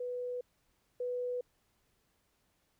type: tone pair in turn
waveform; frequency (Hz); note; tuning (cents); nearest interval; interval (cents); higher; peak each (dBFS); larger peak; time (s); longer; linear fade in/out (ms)
sine; 493.9 / 493.9; B4 / B4; 0 / 0; unison; 0; neither; -35 / -33; second; 0-0.41 / 1-1.41; neither; 5
effects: pink hiss -75 dBFS RMS until 2.79 s